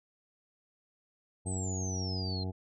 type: harmonic tone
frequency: 93.6 Hz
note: F#2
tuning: 20 cents sharp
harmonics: 1 / 2 / 3 / 4 / 5 / 7 / 8 / 9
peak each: -34 / -40 / -44 / -46 / -48 / -51 / -52 / -53 dBFS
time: 1.45-2.52 s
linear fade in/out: 20 ms
type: exponential sweep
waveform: sine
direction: down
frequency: 8372 to 4113 Hz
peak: -38 dBFS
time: 1.46-2.44 s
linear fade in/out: 10 ms
effects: none